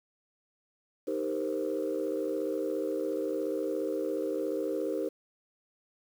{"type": "chord", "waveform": "sine", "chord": "C minor seventh", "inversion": "first", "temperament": "equal", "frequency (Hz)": [311.1, 392, 466.2, 523.3], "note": ["Eb4", "G4", "Bb4", "C5"], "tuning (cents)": [0, 0, 0, 0], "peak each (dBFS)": -34, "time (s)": [1.07, 5.09], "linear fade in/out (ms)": 10, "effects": ["tanh soft clip ceiling -22 dBFS", "9-bit"]}